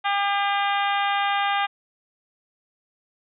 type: harmonic tone with a mistuned harmonic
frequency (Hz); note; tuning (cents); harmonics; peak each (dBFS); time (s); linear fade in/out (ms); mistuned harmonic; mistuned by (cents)
401.6; G4; +42; 2 / 3 / 4 / 5 / 6 / 7 / 8 / 9; -23 / -27 / -29 / -31 / -33 / -34 / -35 / -36; 0.04-1.67; 20; 7; +16
effects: none